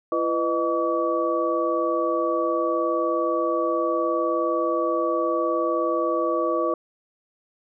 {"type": "tone cluster", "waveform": "sine", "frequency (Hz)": [337.9, 498.7, 618, 1141], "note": ["E4", "B4", "D#5", "C#6"], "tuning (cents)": [43, 17, -12, 50], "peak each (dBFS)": -26, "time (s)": [0.12, 6.74], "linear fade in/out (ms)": 2, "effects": []}